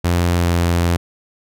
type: tone with pitch glide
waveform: sawtooth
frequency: 87 to 86.05 Hz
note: F2 to F2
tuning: -6 to -25 cents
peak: -10 dBFS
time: 0.04-0.97 s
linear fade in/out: 10 ms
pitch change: -19 cents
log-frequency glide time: 0.39-0.48 s
effects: none